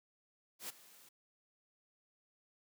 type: noise with ADSR envelope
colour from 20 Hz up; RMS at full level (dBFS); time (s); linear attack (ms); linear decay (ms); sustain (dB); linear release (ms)
white; -42; 0.59-1.09; 100; 18; -19; 6
effects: high-pass 150 Hz 12 dB/octave